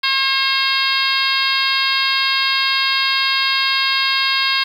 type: harmonic tone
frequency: 538 Hz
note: C5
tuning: 48 cents sharp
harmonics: 2 / 3 / 4 / 5 / 6 / 7 / 8 / 9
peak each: -23 / -23 / -23 / -23 / -23 / -23 / -23 / -23 dBFS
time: 0.03-4.64 s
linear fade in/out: 10 ms
effects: 7-bit